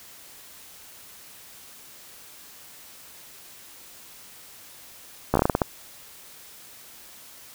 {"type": "slowing click train", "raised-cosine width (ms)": 1, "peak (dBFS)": -5, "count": 9, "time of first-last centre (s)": [5.34, 5.618], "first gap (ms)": 14, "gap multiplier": 1.25, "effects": ["white hiss -47 dBFS RMS until 7.54 s"]}